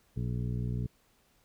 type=harmonic tone with a mistuned harmonic; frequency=60.2 Hz; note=B1; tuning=44 cents flat; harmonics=1 / 2 / 3 / 4 / 5 / 6 / 7; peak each=-37 / -32 / -38 / -44 / -49 / -53 / -49 dBFS; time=0.16-0.87 s; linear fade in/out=10 ms; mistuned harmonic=7; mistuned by=+22 cents; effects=pink hiss -68 dBFS RMS until 1.44 s